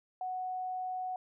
sine tone, 740 Hz, F#5, in tune, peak -34 dBFS, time 0.21-1.16 s, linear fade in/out 2 ms, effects none

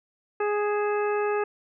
harmonic tone with a mistuned harmonic, 415.3 Hz, G#4, in tune, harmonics 1 / 2 / 3 / 4 / 5 / 6, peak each -24 / -31 / -33 / -36 / -43 / -39 dBFS, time 0.4-1.44 s, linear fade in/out 5 ms, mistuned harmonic 6, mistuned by +70 cents, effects none

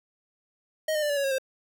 square tone with pitch steps, 626 / 608.5 / 591.5 / 575 / 559 / 543.4 / 528.2 Hz, D#5 / D#5 / D5 / D5 / C#5 / C#5 / C5, +10 / -39 / +12 / -37 / +14 / -35 / +16 cents, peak -25 dBFS, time 0.88-1.384 s, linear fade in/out 5 ms, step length 72 ms, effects none

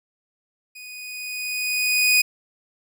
sawtooth tone with level ramp, 2483 Hz, D#7, 4 cents flat, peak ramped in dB -35 to -10 dBFS, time 0.75-2.22 s, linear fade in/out 10 ms, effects none

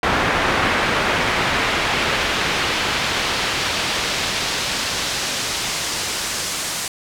brown noise with band-pass filter sweep, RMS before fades -21 dBFS, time 0.03-6.88 s, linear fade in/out 2 ms, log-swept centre 1700 to 7700 Hz, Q 0.87, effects none

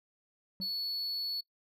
triangle tone with exponential decay, 188.8 Hz, F#3, 35 cents sharp, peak -34 dBFS, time 0.6-0.73 s, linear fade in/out 0 ms, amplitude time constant 27 ms
triangle tone, 4413 Hz, C#8, 9 cents flat, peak -32 dBFS, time 0.61-1.41 s, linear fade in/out 10 ms
effects noise-tail reverb RT60 0.1 s tail -21 dB re dry

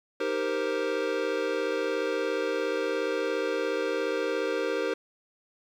square chord, C minor seventh, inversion first, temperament equal, 311.1 / 392 / 466.2 / 523.3 Hz, Eb4 / G4 / Bb4 / C5, 0 / 0 / 0 / 0 cents, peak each -36 / -33 / -31 / -33 dBFS, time 0.2-4.94 s, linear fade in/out 5 ms, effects low-pass 4000 Hz 12 dB/octave + 10-bit

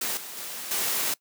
white noise with level steps, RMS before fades -29 / -39 / -36 / -27 dBFS, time 0.01-1.14 s, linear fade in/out 5 ms, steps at 0.17 / 0.37 / 0.71 s, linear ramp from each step 2 ms, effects noise-tail reverb RT60 0.1 s tail -21 dB re dry + high-pass 200 Hz 12 dB/octave

